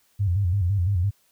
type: tone with vibrato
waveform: sine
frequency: 93.9 Hz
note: F#2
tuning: 26 cents sharp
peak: -19 dBFS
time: 0.19-1.11 s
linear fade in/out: 20 ms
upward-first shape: square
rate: 5.9 Hz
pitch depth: 120 cents each way
effects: white hiss -64 dBFS RMS until 1.31 s